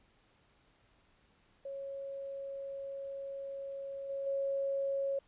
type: tone with level steps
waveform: sine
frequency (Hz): 550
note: C#5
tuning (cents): -14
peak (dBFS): -39 / -35 / -31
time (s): 1.65-5.19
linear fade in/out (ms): 5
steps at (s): 4.09 / 4.26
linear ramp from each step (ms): 10
effects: pink hiss -69 dBFS RMS until 5.27 s + resampled to 8000 Hz